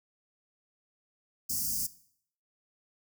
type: band-stop noise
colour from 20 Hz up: white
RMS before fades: -32 dBFS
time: 1.49-1.87 s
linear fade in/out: 10 ms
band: 280 to 4800 Hz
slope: 96 dB/octave
effects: noise-tail reverb RT60 0.6 s tail -17 dB re dry

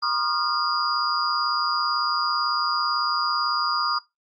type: tone cluster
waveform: sine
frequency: 962 / 1080 / 1218 / 1392 / 4862 Hz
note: B5 / C#6 / D#6 / F6 / D#8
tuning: -46 / -45 / -37 / -6 / -41 cents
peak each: -32 / -31 / -25 / -30 / -27 dBFS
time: 0.02-3.99 s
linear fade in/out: 10 ms
effects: noise-tail reverb RT60 0.2 s tail -19 dB re dry + Opus 32 kbps

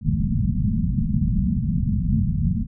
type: low-pass noise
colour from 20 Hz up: white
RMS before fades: -21 dBFS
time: 0.01-2.67 s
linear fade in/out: 50 ms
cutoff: 230 Hz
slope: 96 dB/octave
effects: none

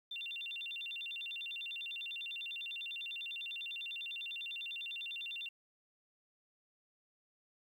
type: tone with vibrato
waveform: sine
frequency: 3136 Hz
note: G7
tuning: in tune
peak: -40 dBFS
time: 0.11-5.49 s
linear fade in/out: 5 ms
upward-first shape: square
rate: 10 Hz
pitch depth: 220 cents each way
effects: 11-bit

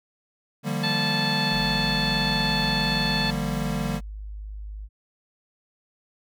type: chord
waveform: square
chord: G minor seventh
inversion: second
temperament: equal with one note detuned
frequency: 149.83 / 174.61 / 196 / 233.1 Hz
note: D3 / F3 / G3 / Bb3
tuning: +35 / 0 / 0 / 0 cents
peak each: -30 / -34 / -31 / -32 dBFS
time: 0.63-4.01 s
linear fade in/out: 50 ms
type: harmonic tone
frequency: 874 Hz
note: A5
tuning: 12 cents flat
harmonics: 1 / 2 / 3 / 4 / 5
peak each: -31 / -30 / -32 / -30 / -28 dBFS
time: 0.83-3.31 s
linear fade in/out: 10 ms
type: tone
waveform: sine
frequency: 51.6 Hz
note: G#1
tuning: 10 cents flat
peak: -33 dBFS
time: 1.5-4.89 s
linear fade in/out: 50 ms
effects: none

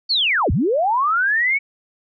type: linear two-way sweep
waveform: sine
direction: down then up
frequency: 4595 to 56.5 to 2261 Hz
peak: -15 dBFS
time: 0.09-1.59 s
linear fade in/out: 20 ms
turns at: 0.51 s
effects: none

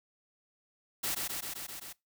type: noise with echo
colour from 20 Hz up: white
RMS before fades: -33 dBFS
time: 1.03-1.15 s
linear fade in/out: 10 ms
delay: 130 ms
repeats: 6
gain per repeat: -2 dB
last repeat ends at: 1.93 s
effects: noise-tail reverb RT60 0.2 s tail -22 dB re dry

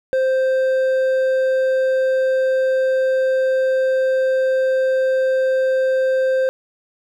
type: tone with hard clipping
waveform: sine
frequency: 523 Hz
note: C5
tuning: 1 cent flat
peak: -16 dBFS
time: 0.13-6.49 s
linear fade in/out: 0 ms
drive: 5 dB
effects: none

